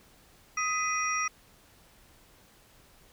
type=tone cluster; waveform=sine; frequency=1256 / 2002 / 2478 / 5700 Hz; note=D#6 / B6 / D#7 / F8; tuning=+16 / +23 / -8 / +34 cents; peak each=-30 / -34 / -34 / -34 dBFS; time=0.57-1.28 s; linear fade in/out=5 ms; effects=pink hiss -59 dBFS RMS until 3.12 s